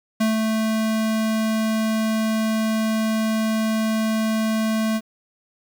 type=tone with ADSR envelope; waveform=square; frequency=220 Hz; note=A3; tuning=in tune; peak=-17 dBFS; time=0.2-5.01 s; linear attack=10 ms; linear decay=150 ms; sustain=-3 dB; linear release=48 ms; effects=8-bit